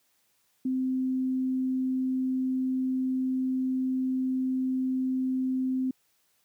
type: tone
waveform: sine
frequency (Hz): 259.2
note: C4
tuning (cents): -16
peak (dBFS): -25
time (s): 0.65-5.91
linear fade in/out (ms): 5
effects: white hiss -70 dBFS RMS until 6.44 s + high-pass 80 Hz 12 dB/octave